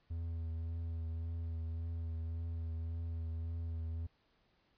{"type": "tone with vibrato", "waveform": "triangle", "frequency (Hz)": 82.41, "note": "E2", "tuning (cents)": 0, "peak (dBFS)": -35, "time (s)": [0.1, 4.07], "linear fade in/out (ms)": 10, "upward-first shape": "triangle", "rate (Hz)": 1.8, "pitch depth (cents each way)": 26, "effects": ["pink hiss -74 dBFS RMS until 4.77 s", "resampled to 11025 Hz"]}